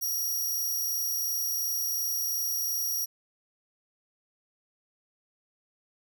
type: tone with amplitude modulation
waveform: 15% pulse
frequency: 5690 Hz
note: F8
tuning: 31 cents sharp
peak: -21 dBFS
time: 0.01-3.06 s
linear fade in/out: 20 ms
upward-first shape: sine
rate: 82.8 Hz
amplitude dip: 25%
effects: none